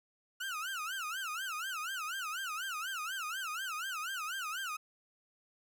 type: tone with vibrato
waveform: 30% pulse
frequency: 1396.9 Hz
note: F6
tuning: in tune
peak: -34 dBFS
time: 0.4-4.77 s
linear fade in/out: 10 ms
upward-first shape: sine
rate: 4.1 Hz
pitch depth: 230 cents each way
effects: none